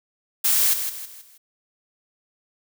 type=noise with echo; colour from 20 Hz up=blue; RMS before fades=-19 dBFS; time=0.44-0.74 s; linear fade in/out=10 ms; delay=160 ms; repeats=4; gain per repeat=-8 dB; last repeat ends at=1.38 s; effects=none